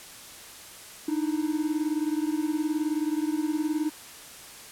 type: beating tone pair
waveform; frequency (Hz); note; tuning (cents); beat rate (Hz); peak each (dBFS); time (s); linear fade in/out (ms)
triangle; 300.8 / 319.8; D4 / D#4; +42 / +48; 19; -25 / -27; 1.08-3.9; 5
effects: white hiss -45 dBFS RMS until 4.71 s + low-pass 12000 Hz 12 dB/octave